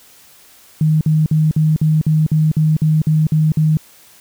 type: tone bursts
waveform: sine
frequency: 155.56 Hz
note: D#3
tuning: in tune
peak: -10 dBFS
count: 12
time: 0.81-3.771 s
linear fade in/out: 2 ms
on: 200 ms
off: 51 ms
effects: white hiss -46 dBFS RMS until 4.2 s